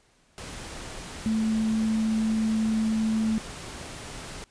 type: tone in noise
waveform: sine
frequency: 220 Hz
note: A3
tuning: in tune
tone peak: -22 dBFS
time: 1.26-3.38 s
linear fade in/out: 0 ms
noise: pink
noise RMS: -39 dBFS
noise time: 0.38-4.44 s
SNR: +14 dB
effects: pink hiss -63 dBFS RMS until 4.5 s + resampled to 22050 Hz